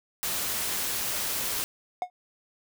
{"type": "noise", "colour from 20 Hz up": "white", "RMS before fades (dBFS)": -30, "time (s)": [0.23, 1.64], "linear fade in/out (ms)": 0}
{"type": "tone with exponential decay", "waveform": "triangle", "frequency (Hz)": 725, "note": "F#5", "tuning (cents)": -35, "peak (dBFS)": -20, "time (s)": [2.02, 2.1], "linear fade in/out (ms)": 1, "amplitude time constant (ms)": 17}
{"effects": []}